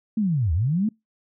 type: linear two-way sweep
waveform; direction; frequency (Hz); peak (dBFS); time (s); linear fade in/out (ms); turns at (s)
sine; down then up; 228 to 73.42 to 228; -19; 0.17-0.89; 5; 0.53
effects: noise-tail reverb RT60 0.2 s tail -26 dB re dry